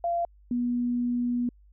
sine tone pair in turn, 687 / 242.9 Hz, F5 / B3, -29 / -29 cents, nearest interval octave + tritone, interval 1800 cents, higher first, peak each -24 dBFS, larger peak neither, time 0.04-0.25 / 0.51-1.49 s, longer second, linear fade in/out 2 ms, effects added 50 Hz sine -53 dBFS peak until 1.72 s

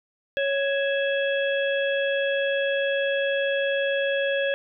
harmonic tone with a mistuned harmonic, 554.4 Hz, C#5, in tune, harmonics 1 / 3 / 5 / 6, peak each -23 / -28 / -33 / -34 dBFS, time 0.37-4.54 s, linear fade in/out 0 ms, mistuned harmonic 5, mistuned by -94 cents, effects none

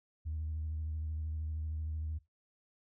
sine tone with vibrato, 78.1 Hz, D#2, 7 cents sharp, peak -34 dBFS, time 0.25-2.19 s, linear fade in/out 20 ms, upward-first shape sine, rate 13 Hz, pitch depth 31 cents each way, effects noise-tail reverb RT60 0.2 s tail -18 dB re dry + tanh soft clip ceiling -31 dBFS

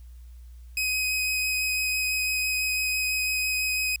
sawtooth tone with vibrato, 2520 Hz, D#7, 21 cents sharp, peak -21 dBFS, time 0.77-3.96 s, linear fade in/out 2 ms, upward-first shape sine, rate 6 Hz, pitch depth 9 cents each way, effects added 60 Hz sine -42 dBFS peak until 4 s + white hiss -65 dBFS RMS until 4 s

